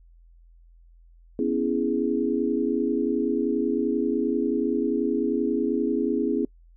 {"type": "chord", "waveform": "sine", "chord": "C# minor seventh", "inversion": "third", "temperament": "equal", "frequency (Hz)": [246.9, 277.2, 329.6, 415.3], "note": ["B3", "C#4", "E4", "G#4"], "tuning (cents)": [0, 0, 0, 0], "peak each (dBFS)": -27, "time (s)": [1.39, 6.45], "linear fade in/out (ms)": 2, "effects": ["noise-tail reverb RT60 0.1 s tail -26 dB re dry", "added 42 Hz sine -50 dBFS peak until 6.76 s"]}